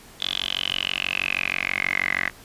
10% pulse tone with band-pass filter sweep, 46.25 Hz, F#1, in tune, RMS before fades -26 dBFS, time 0.2-2.3 s, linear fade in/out 10 ms, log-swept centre 3500 to 1900 Hz, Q 9.1, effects pink hiss -47 dBFS RMS until 2.44 s + resampled to 32000 Hz

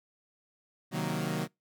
sawtooth chord, C half-diminished seventh, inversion none, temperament equal with one note detuned, 130.81 / 155.56 / 185.96 / 233.1 Hz, C3 / Eb3 / Gb3 / Bb3, 0 / 0 / +9 / 0 cents, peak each -35 / -30 / -31 / -33 dBFS, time 0.91-1.48 s, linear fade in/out 50 ms, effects noise-tail reverb RT60 0.2 s tail -26 dB re dry

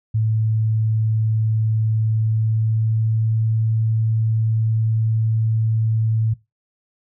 sine tone with pitch glide, 110 to 111.21 Hz, A2 to A2, 0 to +19 cents, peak -16 dBFS, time 0.14-6.34 s, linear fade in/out 10 ms, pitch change +19 cents, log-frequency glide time 1.93-3.37 s, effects noise-tail reverb RT60 0.2 s tail -18 dB re dry

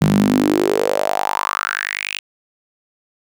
sawtooth tone with high-pass filter sweep, 50.3 Hz, G1, 45 cents sharp, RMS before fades -18 dBFS, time 0.01-2.19 s, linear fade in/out 5 ms, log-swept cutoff 160 to 2800 Hz, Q 5.8, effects none

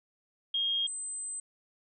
sine tone pair in turn, 3244 / 8151 Hz, G#7 / C9, -41 / -46 cents, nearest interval octave + major third, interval 1595 cents, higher second, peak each -27 / -35 dBFS, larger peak first, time 0.54-0.87 / 0.87-1.4 s, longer second, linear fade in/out 5 ms, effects none

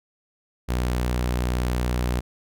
sawtooth tone, 61.3 Hz, B1, 12 cents flat, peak -18 dBFS, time 0.68-2.21 s, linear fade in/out 20 ms, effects none

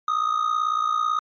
triangle tone with amplitude modulation, 1244.5 Hz, D#6, in tune, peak -15 dBFS, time 0.08-1.19 s, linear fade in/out 2 ms, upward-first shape sine, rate 58.1 Hz, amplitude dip 75%, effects MP3 32 kbps

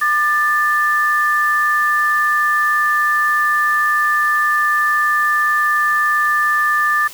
sine tone pair together, 1199.7 / 1760 Hz, D6 / A6, +37 / 0 cents, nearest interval perfect fifth, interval 663 cents, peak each -16 / -15 dBFS, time 0.01-7.08 s, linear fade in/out 10 ms, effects white hiss -36 dBFS RMS until 7.13 s

